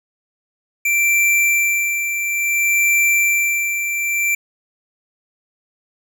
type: tone with tremolo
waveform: square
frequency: 2349 Hz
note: D7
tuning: in tune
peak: -13 dBFS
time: 0.85-4.35 s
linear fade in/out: 5 ms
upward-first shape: sine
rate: 0.58 Hz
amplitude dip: 55%
effects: none